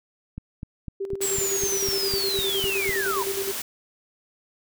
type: click train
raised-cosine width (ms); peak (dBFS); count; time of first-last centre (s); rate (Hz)
5; -21; 11; 0.38-2.893; 3.98
type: tone with tremolo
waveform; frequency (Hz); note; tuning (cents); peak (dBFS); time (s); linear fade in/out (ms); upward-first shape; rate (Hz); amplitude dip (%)
sine; 392; G4; 0; -25; 1-3.52; 10; square; 9.7; 60
type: noise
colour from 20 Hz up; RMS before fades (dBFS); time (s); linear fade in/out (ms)
white; -31; 1.21-3.62; 5
type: linear sweep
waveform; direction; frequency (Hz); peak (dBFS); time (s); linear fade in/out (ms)
sine; down; 7830 to 932.3; -25; 1.22-3.23; 2
effects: none